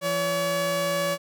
sawtooth tone pair together, 170 / 567.5 Hz, F3 / C#5, -46 / +41 cents, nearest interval octave + major sixth, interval 2087 cents, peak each -28 / -20 dBFS, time 0.01-1.18 s, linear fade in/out 50 ms, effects none

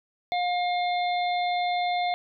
harmonic tone with a mistuned harmonic, 712 Hz, F5, 33 cents sharp, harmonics 1 / 3 / 5 / 6, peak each -24 / -33 / -36 / -41 dBFS, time 0.32-2.14 s, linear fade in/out 0 ms, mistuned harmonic 6, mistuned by -54 cents, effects none

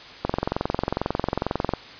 click train, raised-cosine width 1 ms, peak -8 dBFS, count 34, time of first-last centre 0.25-1.736 s, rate 22.2 Hz, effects white hiss -42 dBFS RMS until 1.99 s + resampled to 11025 Hz

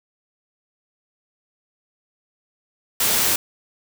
white noise, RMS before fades -19 dBFS, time 3-3.36 s, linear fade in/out 5 ms, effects none

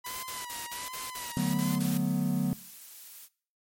sawtooth tone with vibrato, 987.8 Hz, B5, in tune, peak -36 dBFS, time 0.04-1.79 s, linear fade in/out 10 ms, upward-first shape sine, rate 1.3 Hz, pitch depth 76 cents each way
white noise bursts, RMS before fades -39 dBFS, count 9, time 0.06-1.974 s, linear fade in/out 2 ms, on 170 ms, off 48 ms
blue noise, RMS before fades -47 dBFS, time 1.24-3.29 s, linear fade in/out 50 ms
triangle chord, B minor seventh, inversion first, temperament equal with one note detuned, 149.49 / 185 / 220 / 246.9 Hz, D3 / F#3 / A3 / B3, +31 / 0 / 0 / 0 cents, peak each -30 / -27 / -33 / -29 dBFS, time 1.37-2.53 s, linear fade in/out 0 ms
effects noise-tail reverb RT60 0.5 s tail -22 dB re dry + MP3 64 kbps

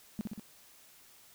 sine tone with echo, 211.3 Hz, G#3, 30 cents sharp, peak -30 dBFS, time 0.19-0.21 s, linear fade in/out 0 ms, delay 62 ms, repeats 3, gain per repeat -3 dB, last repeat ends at 0.396 s, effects tanh soft clip ceiling -26 dBFS + white hiss -59 dBFS RMS until 1.34 s

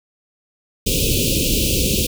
pink band-stop noise, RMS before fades -18 dBFS, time 0.86-2.07 s, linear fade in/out 10 ms, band 550 to 2500 Hz, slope 96 dB/octave, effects none

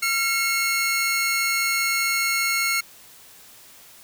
sawtooth tone pair together, 1371 / 2175 Hz, F6 / C#7, -32 / -33 cents, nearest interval minor sixth, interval 799 cents, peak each -23 / -18 dBFS, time 0.02-2.81 s, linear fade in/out 10 ms, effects white hiss -48 dBFS RMS until 4.03 s

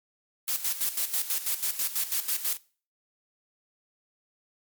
blue noise with tremolo, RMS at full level -27 dBFS, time 0.48-2.57 s, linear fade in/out 0 ms, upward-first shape square, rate 6.1 Hz, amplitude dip 70%, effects noise-tail reverb RT60 0.4 s tail -21 dB re dry + MP3 96 kbps

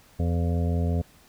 harmonic tone with a mistuned harmonic, 85.1 Hz, F2, 44 cents flat, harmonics 1 / 2 / 3 / 5 / 6 / 7 / 8, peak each -23 / -29 / -33 / -37 / -39 / -40 / -41 dBFS, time 0.19-1.02 s, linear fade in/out 10 ms, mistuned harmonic 8, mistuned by +59 cents, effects pink hiss -56 dBFS RMS until 1.28 s

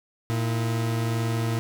40% pulse tone pair together, 115.25 / 323.9 Hz, A#2 / E4, -19 / -30 cents, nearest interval octave + tritone, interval 1789 cents, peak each -23 / -33 dBFS, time 0.3-1.59 s, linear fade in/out 0 ms, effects none

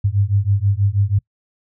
sine beating tone pair, 97.3 / 103.5 Hz, G2 / G#2, -12 / -5 cents, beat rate 6.2 Hz, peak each -17 dBFS, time 0.04-1.19 s, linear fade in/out 10 ms, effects noise-tail reverb RT60 0.1 s tail -25 dB re dry

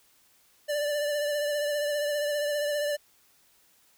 square tone with vibrato, 587.3 Hz, D5, in tune, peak -27 dBFS, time 0.68-2.97 s, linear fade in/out 20 ms, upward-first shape triangle, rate 15 Hz, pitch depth 34 cents each way, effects white hiss -63 dBFS RMS until 3.97 s

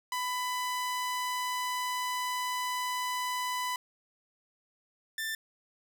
sawtooth tone pair in turn, 998 / 1778.2 Hz, B5 / A6, +18 / +18 cents, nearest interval minor seventh, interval 1000 cents, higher second, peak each -27 / -29 dBFS, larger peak first, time 0.12-3.76 / 5.18-5.35 s, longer first, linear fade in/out 2 ms, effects none

